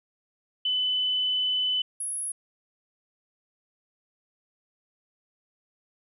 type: tone pair in turn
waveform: sine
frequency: 3010 / 10726 Hz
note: F#7 / E9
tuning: +29 / +29 cents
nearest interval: octave + minor seventh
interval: 2200 cents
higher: second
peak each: -23 / -29 dBFS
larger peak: first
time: 0.65-1.82 / 2-2.32 s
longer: first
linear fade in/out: 5 ms
effects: none